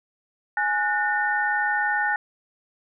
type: tone cluster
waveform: sine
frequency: 833 / 1470 / 1813 Hz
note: G#5 / F#6 / A#6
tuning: +5 / -12 / -49 cents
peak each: -25 dBFS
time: 0.57-2.16 s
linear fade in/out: 2 ms
effects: none